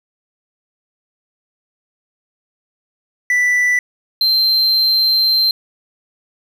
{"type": "tone pair in turn", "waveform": "triangle", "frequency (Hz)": [1975.5, 4132], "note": ["B6", "C8"], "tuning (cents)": [0, -22], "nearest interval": "octave + minor second", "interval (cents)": 1278, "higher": "second", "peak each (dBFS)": -10, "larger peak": "neither", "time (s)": [[3.3, 3.79], [4.21, 5.51]], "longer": "second", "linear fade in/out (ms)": 2, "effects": ["8-bit"]}